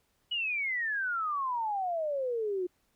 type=exponential sweep; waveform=sine; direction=down; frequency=2960 to 351.9 Hz; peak=-29 dBFS; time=0.31-2.67 s; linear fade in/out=10 ms; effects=pink hiss -73 dBFS RMS until 2.95 s